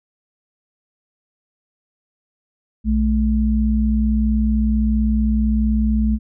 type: tone pair together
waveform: sine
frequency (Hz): 60.7 / 216.3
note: B1 / A3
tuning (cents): -29 / -29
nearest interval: octave + minor seventh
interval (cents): 2200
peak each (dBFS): -17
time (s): 2.84-6.19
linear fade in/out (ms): 50
effects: none